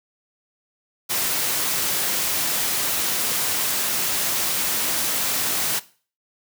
white noise, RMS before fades -23 dBFS, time 1.09-5.8 s, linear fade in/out 20 ms, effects noise-tail reverb RT60 0.4 s tail -18 dB re dry + high-pass 100 Hz 12 dB/octave

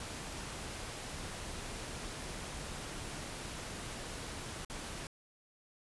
pink noise with dropouts, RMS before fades -43 dBFS, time 0-5.07 s, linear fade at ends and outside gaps 2 ms, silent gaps 4.649-4.698 s, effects resampled to 24000 Hz

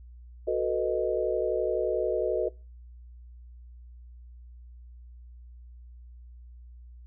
sine chord, B dominant seventh, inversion second, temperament equal with one note detuned, 370 / 442.5 / 493.9 / 622.3 Hz, F#4 / A4 / B4 / D#5, 0 / +10 / 0 / 0 cents, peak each -30 dBFS, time 0.47-2.49 s, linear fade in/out 10 ms, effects noise-tail reverb RT60 0.3 s tail -23 dB re dry + added 60 Hz sine -45 dBFS peak until 7.06 s

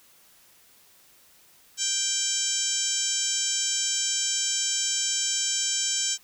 harmonic tone, 784 Hz, G5, in tune, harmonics 2 / 3 / 4 / 5 / 6 / 7 / 8 / 9 / 10, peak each -42 / -41 / -32 / -37 / -39 / -31 / -31 / -30 / -31 dBFS, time 1.77-6.18 s, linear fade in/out 50 ms, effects white hiss -57 dBFS RMS until 6.23 s

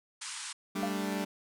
white band-pass noise, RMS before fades -41 dBFS, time 0.21-0.53 s, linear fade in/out 10 ms, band 860 to 9700 Hz, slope 96 dB/octave
sawtooth chord, G suspended second, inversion none, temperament equal, 196 / 220 / 293.7 Hz, G3 / A3 / D4, 0 / 0 / 0 cents, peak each -30 / -34 / -33 dBFS, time 0.75-1.25 s, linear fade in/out 10 ms
sine tone with exponential decay, 694 Hz, F5, 11 cents flat, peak -27 dBFS, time 0.83-0.97 s, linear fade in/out 0 ms, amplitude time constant 30 ms
effects none

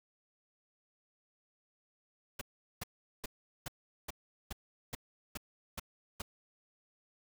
pink noise bursts, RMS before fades -40 dBFS, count 10, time 2.39-6.22 s, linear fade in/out 5 ms, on 23 ms, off 400 ms, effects none

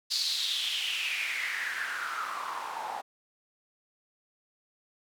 white noise with band-pass filter sweep, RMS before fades -33 dBFS, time 0.1-3.02 s, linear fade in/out 20 ms, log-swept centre 4600 to 780 Hz, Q 5.8, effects none

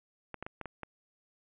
clicks, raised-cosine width 0.5 ms, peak -24 dBFS, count 6, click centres 0.343 / 0.426 / 0.465 / 0.613 / 0.657 / 0.833 s, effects resampled to 8000 Hz + 9-bit

